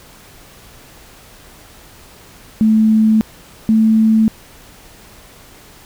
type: tone pair in turn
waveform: sine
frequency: 218.6 / 220.4 Hz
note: A3 / A3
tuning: -11 / +3 cents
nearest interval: unison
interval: 14 cents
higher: second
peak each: -8 dBFS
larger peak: neither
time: 2.61-3.21 / 3.69-4.28 s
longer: first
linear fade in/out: 0 ms
effects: pink hiss -42 dBFS RMS until 5.85 s